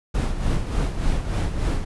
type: noise with tremolo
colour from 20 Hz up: brown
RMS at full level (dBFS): -20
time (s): 0.14-1.85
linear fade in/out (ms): 10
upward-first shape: sine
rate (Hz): 3.4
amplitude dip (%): 60
effects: resampled to 24000 Hz